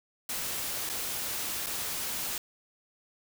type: noise with dropouts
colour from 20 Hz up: white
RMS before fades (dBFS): -34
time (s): 0.29-2.38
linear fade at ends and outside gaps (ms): 2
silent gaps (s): 0.892-0.897 / 1.662-1.667
effects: none